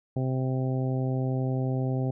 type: harmonic tone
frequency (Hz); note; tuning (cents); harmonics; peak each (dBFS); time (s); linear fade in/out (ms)
130.3; C3; -7; 1 / 2 / 3 / 4 / 5 / 6; -26 / -32 / -36 / -38 / -40 / -42; 0.16-2.11; 5
effects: none